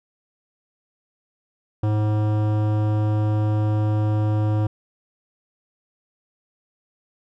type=tone with hard clipping; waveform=sine; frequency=106.4 Hz; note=G#2; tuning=42 cents sharp; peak=-20 dBFS; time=1.83-4.67 s; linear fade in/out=5 ms; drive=16 dB; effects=none